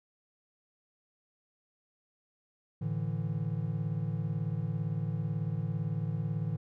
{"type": "chord", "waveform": "triangle", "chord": "A suspended fourth", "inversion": "none", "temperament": "equal", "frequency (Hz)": [110, 146.83, 164.81], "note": ["A2", "D3", "E3"], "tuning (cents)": [0, 0, 0], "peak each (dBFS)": -33, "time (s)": [2.81, 6.57], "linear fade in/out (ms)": 10, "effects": []}